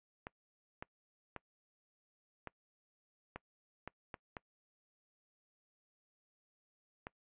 clicks, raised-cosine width 0.5 ms, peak -28 dBFS, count 9, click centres 0.269 / 0.825 / 1.363 / 2.473 / 3.36 / 3.876 / 4.142 / 4.368 / 7.069 s, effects noise-tail reverb RT60 0.1 s tail -24 dB re dry + resampled to 8000 Hz

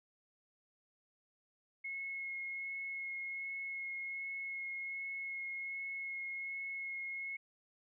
sine tone with vibrato, 2171 Hz, C#7, 37 cents flat, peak -39 dBFS, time 1.84-7.37 s, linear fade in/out 10 ms, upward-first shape sine, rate 1.3 Hz, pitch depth 10 cents each way, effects none

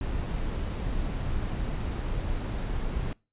brown noise, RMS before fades -30 dBFS, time 0.01-3.13 s, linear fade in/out 2 ms, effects noise-tail reverb RT60 0.3 s tail -25 dB re dry + resampled to 8000 Hz

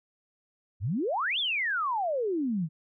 sine exponential two-way sweep, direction up then down, 82.41 to 3611 to 148.5 Hz, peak -26 dBFS, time 0.8-2.69 s, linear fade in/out 50 ms, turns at 1.39 s, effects none

